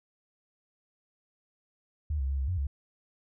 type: tone with pitch steps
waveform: sine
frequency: 75.3 / 66.8 / 68.9 / 66.6 / 90 / 69.8 Hz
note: D2 / C2 / C#2 / C2 / F#2 / C#2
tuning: +44 / +36 / -10 / +31 / -47 / +13 cents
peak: -27 dBFS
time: 2.1-2.67 s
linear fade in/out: 5 ms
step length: 95 ms
effects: none